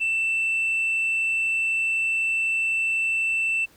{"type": "tone", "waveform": "sine", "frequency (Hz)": 2668, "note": "E7", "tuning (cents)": 20, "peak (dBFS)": -19, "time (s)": [0, 3.66], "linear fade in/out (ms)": 20, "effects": ["tanh soft clip ceiling -19 dBFS", "pink hiss -56 dBFS RMS until 3.76 s"]}